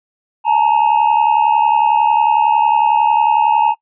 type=tone pair together; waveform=triangle; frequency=855 / 926 Hz; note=A5 / A#5; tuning=-50 / -12 cents; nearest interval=minor second; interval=138 cents; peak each=-11 dBFS; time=0.44-3.75 s; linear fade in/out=50 ms; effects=noise-tail reverb RT60 0.1 s tail -25 dB re dry + resampled to 8000 Hz